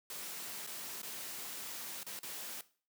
white noise with dropouts, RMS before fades -44 dBFS, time 0.1-2.61 s, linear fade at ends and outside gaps 2 ms, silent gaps 0.666-0.672 / 1.018-1.03 / 2.032-2.065 / 2.191-2.231 s, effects noise-tail reverb RT60 0.4 s tail -17 dB re dry + high-pass 150 Hz 12 dB/octave

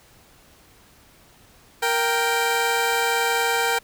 15% pulse tone pair together, 466.2 / 784.1 Hz, A#4 / G5, 0 / 0 cents, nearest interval major sixth, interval 900 cents, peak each -16 dBFS, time 1.82-3.79 s, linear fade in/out 10 ms, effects pink hiss -53 dBFS RMS until 3.83 s

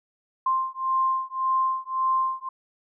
sine beating tone pair, 1049 / 1050.8 Hz, C6 / C6, +4 / +7 cents, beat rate 1.8 Hz, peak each -25 dBFS, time 0.46-2.49 s, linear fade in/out 5 ms, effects none

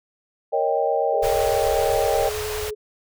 sine chord, Eb dominant seventh, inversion second, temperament equal with one note detuned, 466.2 / 554.4 / 622.3 / 789 Hz, Bb4 / Db5 / Eb5 / G5, 0 / 0 / 0 / +11 cents, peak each -24 dBFS, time 0.52-2.3 s, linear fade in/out 20 ms
sine tone with vibrato, 425.5 Hz, G#4, 42 cents sharp, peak -27 dBFS, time 1.12-2.75 s, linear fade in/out 20 ms, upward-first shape square, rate 9.8 Hz, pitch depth 8 cents each way
pink band-stop noise, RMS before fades -30 dBFS, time 1.22-2.71 s, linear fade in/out 20 ms, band 120 to 450 Hz, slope 96 dB/octave
effects none

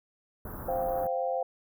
pink band-stop noise, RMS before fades -40 dBFS, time 0.45-1.07 s, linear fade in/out 2 ms, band 1500 to 12000 Hz, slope 48 dB/octave
sine chord, C suspended fourth, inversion none, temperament just, 523.3 / 697.7 / 784.9 Hz, C5 / F5 / G5, 0 / -2 / +2 cents, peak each -30 / -32 / -34 dBFS, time 0.68-1.43 s, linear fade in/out 5 ms
effects none

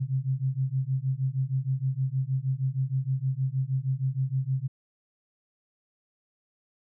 sine beating tone pair, 129.3 / 135.7 Hz, C3 / C#3, -20 / -36 cents, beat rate 6.4 Hz, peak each -28 dBFS, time 0-4.68 s, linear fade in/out 20 ms, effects none

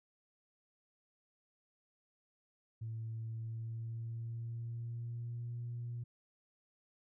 sine tone with pitch glide, 112.6 to 119.3 Hz, A2 to A#2, +40 to +41 cents, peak -38 dBFS, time 2.81-6.04 s, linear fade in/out 10 ms, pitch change +101 cents, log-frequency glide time 3.29-5.6 s, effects tanh soft clip ceiling -35 dBFS

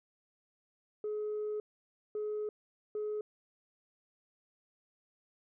sine tone bursts at uneven times, 423.2 Hz, G#4, 33 cents sharp, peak -32 dBFS, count 3, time 1.04-1.6 / 2.15-2.49 / 2.95-3.21 s, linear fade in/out 2 ms, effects tanh soft clip ceiling -31 dBFS

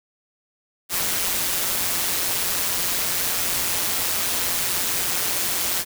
white noise with amplitude modulation, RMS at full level -21 dBFS, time 0.89-5.85 s, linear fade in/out 50 ms, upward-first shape sine, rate 179 Hz, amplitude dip 55%, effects none

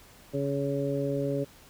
harmonic tone, 140 Hz, C#3, 18 cents sharp, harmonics 1 / 2 / 3 / 4, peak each -32 / -32 / -32 / -32 dBFS, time 0.33-1.45 s, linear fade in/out 20 ms, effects pink hiss -54 dBFS RMS until 1.69 s

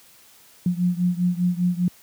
sine beating tone pair, 176.2 / 181.2 Hz, F3 / F#3, +16 / -36 cents, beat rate 5 Hz, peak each -21 / -23 dBFS, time 0.66-1.88 s, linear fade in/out 2 ms, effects white hiss -52 dBFS RMS until 2.02 s + high-pass 60 Hz 12 dB/octave

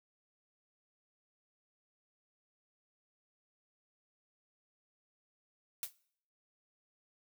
blue noise with exponential decay, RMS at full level -34 dBFS, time 5.83-5.93 s, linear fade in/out 1 ms, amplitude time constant 21 ms, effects noise-tail reverb RT60 0.6 s tail -21 dB re dry

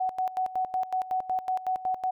sine tone with tremolo, 746 Hz, F#5, 14 cents sharp, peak -24 dBFS, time 0-2.11 s, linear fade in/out 10 ms, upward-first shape square, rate 5.4 Hz, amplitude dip 80%, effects none

